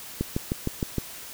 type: click train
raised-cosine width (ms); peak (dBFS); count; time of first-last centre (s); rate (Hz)
3; -12; 6; 0.21-0.983; 6.47
effects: white hiss -41 dBFS RMS until 1.33 s